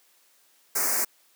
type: band-stop noise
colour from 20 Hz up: white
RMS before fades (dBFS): -25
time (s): 0.75-1.05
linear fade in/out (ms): 10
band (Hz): 2200 to 5100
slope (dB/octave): 48
effects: white hiss -62 dBFS RMS until 1.35 s + high-pass 300 Hz 12 dB/octave